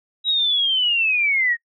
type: linear sweep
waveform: sine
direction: down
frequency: 3870 to 1839 Hz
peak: -16 dBFS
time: 0.24-1.57 s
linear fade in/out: 50 ms
effects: noise-tail reverb RT60 0.1 s tail -24 dB re dry